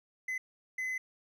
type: tone bursts at uneven times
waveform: triangle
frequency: 2031 Hz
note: B6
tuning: 48 cents sharp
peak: -31 dBFS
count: 2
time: 0.28-0.38 / 0.78-0.98 s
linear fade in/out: 5 ms
effects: none